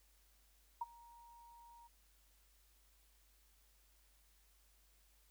sine tone with ADSR envelope, 940 Hz, A#5, 14 cents sharp, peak -35 dBFS, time 0.81-1.88 s, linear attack 6 ms, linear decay 28 ms, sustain -23 dB, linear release 17 ms, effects added 50 Hz sine -70 dBFS peak until 5.3 s + white hiss -73 dBFS RMS until 5.3 s

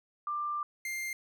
sine / 45% pulse tone pair in turn, 1187 / 2105 Hz, D6 / C7, +18 / +10 cents, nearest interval minor seventh, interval 992 cents, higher second, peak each -31 / -34 dBFS, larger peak first, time 0.27-0.63 / 0.85-1.13 s, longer first, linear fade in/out 2 ms, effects none

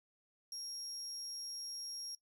35% pulse tone, 5588 Hz, F8, in tune, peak -40 dBFS, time 0.52-2.15 s, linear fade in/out 2 ms, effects noise-tail reverb RT60 0.1 s tail -19 dB re dry

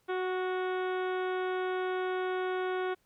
harmonic tone with a mistuned harmonic, 370 Hz, F#4, in tune, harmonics 1 / 2 / 3 / 4 / 5 / 6 / 7 / 8 / 9 / 10, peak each -31 / -38 / -41 / -40 / -48 / -49 / -54 / -57 / -52 / -57 dBFS, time 0.08-2.95 s, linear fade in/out 20 ms, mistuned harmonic 4, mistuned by -17 cents, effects pink hiss -72 dBFS RMS until 3.05 s

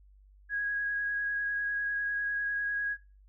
sine tone with vibrato, 1653 Hz, G#6, 9 cents flat, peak -29 dBFS, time 0.49-2.97 s, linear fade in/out 50 ms, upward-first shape triangle, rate 10 Hz, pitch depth 16 cents each way, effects noise-tail reverb RT60 0.3 s tail -18 dB re dry + added 49 Hz sine -55 dBFS peak until 3.28 s

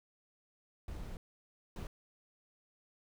brown noise bursts at uneven times, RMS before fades -43 dBFS, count 2, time 0.88-1.17 / 1.76-1.87 s, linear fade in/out 2 ms, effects none

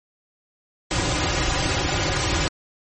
pink noise with comb filter, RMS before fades -22 dBFS, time 0.91-2.48 s, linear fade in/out 0 ms, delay 4.5 ms, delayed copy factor -0.75, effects MP3 32 kbps

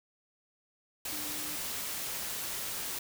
sine tone in noise, 300 Hz, D4, 37 cents sharp, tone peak -47 dBFS, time 1.12-1.56 s, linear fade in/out 5 ms, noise white, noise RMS -37 dBFS, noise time 1.05-2.99 s, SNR -13 dB, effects none

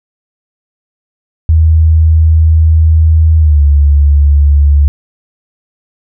sine tone with pitch glide, 79.8 to 71.92 Hz, D#2 to D2, +44 to -36 cents, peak -3 dBFS, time 1.49-4.88 s, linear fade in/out 0 ms, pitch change -180 cents, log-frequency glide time 3.38-3.62 s, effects none

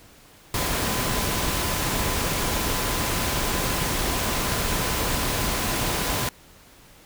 sine tone in noise, 1014 Hz, B5, 45 cents sharp, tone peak -36 dBFS, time 0.54-6.29 s, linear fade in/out 2 ms, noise pink, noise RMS -25 dBFS, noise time 0.54-6.29 s, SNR -14 dB, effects pink hiss -51 dBFS RMS until 7.05 s

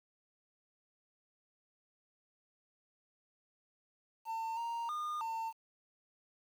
triangle tone with pitch steps, 901 / 931 / 1217 / 902 Hz, A5 / A#5 / D#6 / A5, +41 / -2 / -39 / +43 cents, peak -34 dBFS, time 4.25-5.53 s, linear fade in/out 50 ms, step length 320 ms, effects 10-bit

